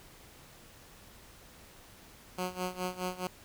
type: tone with tremolo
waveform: 10% pulse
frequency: 182.4 Hz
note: F#3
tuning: 24 cents flat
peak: -23 dBFS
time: 2.38-3.27 s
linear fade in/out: 2 ms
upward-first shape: sine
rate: 4.8 Hz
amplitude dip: 85%
effects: pink hiss -55 dBFS RMS until 3.44 s